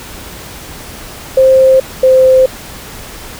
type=tone pair in turn; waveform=sine; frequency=526 / 519.7 Hz; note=C5 / C5; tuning=+9 / -12 cents; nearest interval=unison; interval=21 cents; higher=first; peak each=-3 dBFS; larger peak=neither; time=1.37-1.8 / 2.03-2.46 s; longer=neither; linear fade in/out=5 ms; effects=pink hiss -29 dBFS RMS until 3.39 s